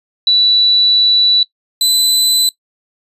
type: tone pair in turn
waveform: sine / sawtooth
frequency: 3951 / 4011 Hz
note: B7 / B7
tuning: 0 / +26 cents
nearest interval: unison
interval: 26 cents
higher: second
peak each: -7 dBFS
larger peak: neither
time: 0.27-1.43 / 1.81-2.49 s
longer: first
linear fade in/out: 2 ms
effects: noise-tail reverb RT60 0.1 s tail -20 dB re dry + resampled to 32000 Hz